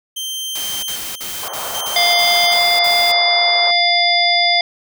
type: tone with tremolo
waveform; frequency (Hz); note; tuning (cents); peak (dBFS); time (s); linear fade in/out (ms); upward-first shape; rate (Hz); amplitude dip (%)
sawtooth; 3136; G7; 0; -19; 0.16-2.59; 10; square; 0.63; 65
type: noise bursts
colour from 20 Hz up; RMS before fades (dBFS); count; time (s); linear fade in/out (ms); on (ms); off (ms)
white; -27; 8; 0.55-3.119; 5; 280; 47
type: band-pass noise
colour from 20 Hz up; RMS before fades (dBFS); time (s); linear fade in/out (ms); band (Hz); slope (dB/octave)
pink; -29; 1.43-3.71; 0; 610 to 1300; 24
type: harmonic tone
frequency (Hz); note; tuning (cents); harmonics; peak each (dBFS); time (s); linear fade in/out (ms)
699; F5; +1; 1 / 3 / 5 / 7; -17 / -17 / -17 / -17; 1.96-4.61; 2
effects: none